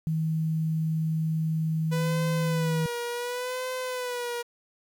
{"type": "tone", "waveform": "sine", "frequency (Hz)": 159.5, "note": "D#3", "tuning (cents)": 43, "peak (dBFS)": -24, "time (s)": [0.07, 2.86], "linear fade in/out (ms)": 0}
{"type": "tone with vibrato", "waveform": "sawtooth", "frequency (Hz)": 493.9, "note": "B4", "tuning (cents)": 0, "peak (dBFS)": -26, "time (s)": [1.91, 4.43], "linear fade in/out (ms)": 20, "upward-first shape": "sine", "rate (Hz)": 0.69, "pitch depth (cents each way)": 61}
{"effects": ["9-bit"]}